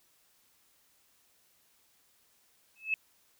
sine tone with exponential growth, 2600 Hz, E7, 24 cents flat, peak -23 dBFS, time 2.76-2.94 s, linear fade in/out 1 ms, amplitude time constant 37 ms, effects white hiss -68 dBFS RMS until 3.39 s

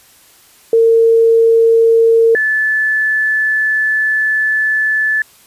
sine tone pair in turn, 455.8 / 1738.4 Hz, A#4 / A6, -39 / -21 cents, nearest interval octave + major seventh, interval 2318 cents, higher second, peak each -6 / -11 dBFS, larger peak first, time 0.73-2.35 / 2.35-5.22 s, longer second, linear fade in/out 2 ms, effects white hiss -46 dBFS RMS until 5.46 s + resampled to 32000 Hz

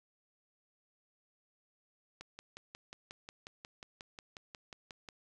click train, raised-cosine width 0.2 ms, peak -29 dBFS, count 17, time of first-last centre 2.21-5.088 s, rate 5.56 Hz, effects none

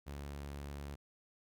sawtooth tone, 71.1 Hz, C#2, 45 cents sharp, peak -39 dBFS, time 0.06-0.96 s, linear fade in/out 20 ms, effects none

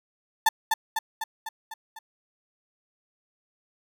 35% pulse tone with echo, 883 Hz, A5, 6 cents sharp, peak -14 dBFS, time 0.46-0.49 s, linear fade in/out 5 ms, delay 250 ms, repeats 6, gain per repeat -4 dB, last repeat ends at 1.99 s, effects none

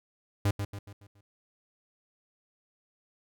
45% pulse tone with echo, 100.8 Hz, G2, 49 cents sharp, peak -23 dBFS, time 0.45-0.51 s, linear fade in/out 5 ms, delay 140 ms, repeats 5, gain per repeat -7 dB, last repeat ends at 1.21 s, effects none

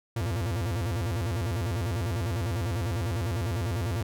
45% pulse tone with vibrato, 99.3 Hz, G2, 23 cents sharp, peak -27 dBFS, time 0.16-4.03 s, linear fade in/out 5 ms, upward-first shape square, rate 10 Hz, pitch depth 270 cents each way, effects none

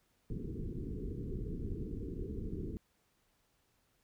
pink low-pass noise, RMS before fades -40 dBFS, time 0.3-2.77 s, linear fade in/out 0 ms, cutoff 450 Hz, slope 96 dB/octave, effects pink hiss -75 dBFS RMS until 4.03 s

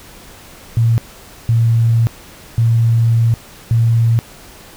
sine tone bursts at uneven times, 115.2 Hz, A#2, 20 cents flat, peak -9 dBFS, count 4, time 0.77-0.98 / 1.49-2.07 / 2.58-3.34 / 3.71-4.19 s, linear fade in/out 0 ms, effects pink hiss -39 dBFS RMS until 4.76 s

